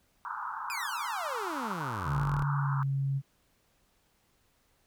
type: band-pass noise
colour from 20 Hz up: pink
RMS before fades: -37 dBFS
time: 0.25-2.83 s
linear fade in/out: 0 ms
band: 860 to 1500 Hz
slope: 96 dB/octave
type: exponential sweep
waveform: sawtooth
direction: down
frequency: 2546 to 31.49 Hz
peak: -32 dBFS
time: 0.7-2.44 s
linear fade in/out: 0 ms
type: tone with pitch glide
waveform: sine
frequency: 142.7 to 137.12 Hz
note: D3 to C#3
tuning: -49 to -18 cents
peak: -27 dBFS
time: 2.05-3.22 s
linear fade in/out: 50 ms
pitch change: -69 cents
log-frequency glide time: 2.48-2.8 s
effects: pink hiss -70 dBFS RMS until 4.86 s